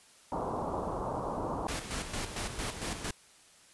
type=low-pass noise; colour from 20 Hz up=white; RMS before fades=-35 dBFS; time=0.32-1.67 s; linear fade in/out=0 ms; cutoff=1100 Hz; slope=48 dB/octave
type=noise with tremolo; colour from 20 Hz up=pink; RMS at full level=-35 dBFS; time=1.68-3.11 s; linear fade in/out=5 ms; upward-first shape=square; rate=4.4 Hz; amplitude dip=55%
effects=white hiss -59 dBFS RMS until 3.73 s + resampled to 24000 Hz